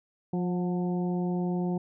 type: harmonic tone with a mistuned harmonic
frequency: 177.6 Hz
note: F3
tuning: 29 cents sharp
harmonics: 1 / 2 / 3 / 4 / 5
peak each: -27 / -33 / -43 / -40 / -45 dBFS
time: 0.33-1.78 s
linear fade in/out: 5 ms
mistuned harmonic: 4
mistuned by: +38 cents
effects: none